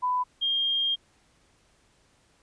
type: tone pair in turn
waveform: sine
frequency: 998 / 3216 Hz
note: B5 / G7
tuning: +18 / +44 cents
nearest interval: octave + minor sixth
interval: 2026 cents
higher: second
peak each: -23 dBFS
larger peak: neither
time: 0.02-0.24 / 0.41-0.96 s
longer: second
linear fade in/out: 20 ms
effects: pink hiss -64 dBFS RMS until 2.42 s + resampled to 22050 Hz